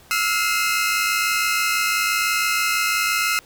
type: tone cluster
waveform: sawtooth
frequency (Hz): 1316 / 1417 / 2091 / 2566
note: E6 / F6 / C7 / E7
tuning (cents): -3 / +25 / -2 / -47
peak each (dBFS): -21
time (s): 0.11-3.39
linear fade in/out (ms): 0
effects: pink hiss -50 dBFS RMS until 3.45 s